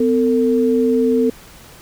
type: tone pair together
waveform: sine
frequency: 253 / 450.8 Hz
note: B3 / A4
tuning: +42 / +42 cents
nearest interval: minor seventh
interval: 1000 cents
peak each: -15 dBFS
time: 0-1.3 s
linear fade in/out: 5 ms
effects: pink hiss -42 dBFS RMS until 1.81 s